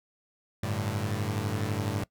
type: chord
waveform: sawtooth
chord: G suspended second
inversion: none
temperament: equal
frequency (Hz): 98 / 110 / 146.83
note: G2 / A2 / D3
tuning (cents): 0 / 0 / 0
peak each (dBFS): -28 / -28 / -33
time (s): 0.63-2.04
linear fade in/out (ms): 5
effects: noise-tail reverb RT60 0.1 s tail -21 dB re dry